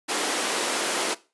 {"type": "high-pass noise", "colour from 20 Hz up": "pink", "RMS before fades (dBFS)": -26, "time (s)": [0.08, 1.15], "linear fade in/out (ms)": 20, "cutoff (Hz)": 300, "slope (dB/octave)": 24, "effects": ["noise-tail reverb RT60 0.3 s tail -18 dB re dry", "resampled to 24000 Hz"]}